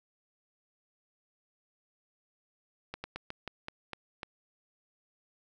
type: slowing click train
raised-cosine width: 0.3 ms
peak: -22 dBFS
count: 8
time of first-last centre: 2.94-4.232 s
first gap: 100 ms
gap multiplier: 1.2
effects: none